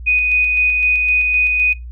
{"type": "tone with tremolo", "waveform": "sine", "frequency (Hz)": 2489, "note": "D#7", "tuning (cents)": 0, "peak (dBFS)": -11, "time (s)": [0.06, 1.74], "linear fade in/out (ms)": 20, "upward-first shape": "square", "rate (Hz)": 3.9, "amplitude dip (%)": 25, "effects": ["noise-tail reverb RT60 0.2 s tail -21 dB re dry", "added 60 Hz sine -28 dBFS peak until 1.91 s"]}